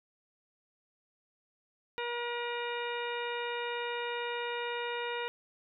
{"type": "harmonic tone with a mistuned harmonic", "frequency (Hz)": 477.9, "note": "A#4", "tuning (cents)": 43, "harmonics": [1, 2, 3, 4, 5, 6, 8], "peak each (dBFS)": [-37, -39, -42, -43, -43, -44, -47], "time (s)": [1.98, 5.28], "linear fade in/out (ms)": 0, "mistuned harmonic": 8, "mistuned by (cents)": -58, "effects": []}